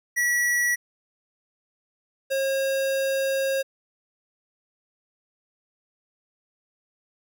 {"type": "tone pair in turn", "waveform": "square", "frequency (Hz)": [1936, 540], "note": ["B6", "C#5"], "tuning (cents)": [-35, -45], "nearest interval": "octave + minor seventh", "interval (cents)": 2210, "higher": "first", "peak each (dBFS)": [-21, -23], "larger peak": "first", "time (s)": [[0.16, 0.76], [2.3, 3.63]], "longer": "second", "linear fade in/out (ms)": 20, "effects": []}